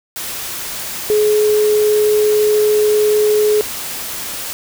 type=tone in noise; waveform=sine; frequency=423.4 Hz; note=G#4; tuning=33 cents sharp; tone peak=-10 dBFS; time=1.1-3.61 s; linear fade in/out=0 ms; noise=white; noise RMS=-25 dBFS; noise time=0.16-4.53 s; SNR=+12 dB; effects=none